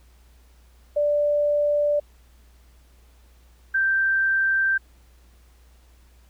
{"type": "tone pair in turn", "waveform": "sine", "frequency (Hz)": [587.3, 1567.9], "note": ["D5", "G6"], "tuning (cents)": [0, 0], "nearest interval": "octave + perfect fourth", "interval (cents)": 1700, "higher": "second", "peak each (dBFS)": -18, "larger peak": "neither", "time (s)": [[0.96, 2], [3.74, 4.78]], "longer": "neither", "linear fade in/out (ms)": 10, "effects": ["added 60 Hz sine -51 dBFS peak until 6.29 s", "pink hiss -61 dBFS RMS until 6.29 s"]}